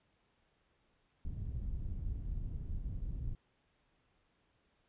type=low-pass noise; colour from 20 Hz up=pink; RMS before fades=-39 dBFS; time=1.25-3.35 s; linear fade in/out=2 ms; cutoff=100 Hz; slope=12 dB/octave; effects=pink hiss -75 dBFS RMS until 4.88 s + resampled to 8000 Hz